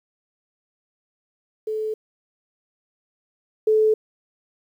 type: tone pair in turn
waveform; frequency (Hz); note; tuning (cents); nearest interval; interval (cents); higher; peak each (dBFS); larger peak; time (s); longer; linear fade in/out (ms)
sine; 433.7 / 433.7; A4 / A4; -25 / -25; unison; 0; neither; -23 / -14; second; 1.67-1.94 / 3.67-3.94; neither; 5
effects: 9-bit